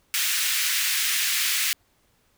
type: high-pass noise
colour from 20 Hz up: pink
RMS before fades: -24 dBFS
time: 0.14-1.73 s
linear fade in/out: 0 ms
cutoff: 1800 Hz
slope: 24 dB/octave
effects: pink hiss -65 dBFS RMS until 2.37 s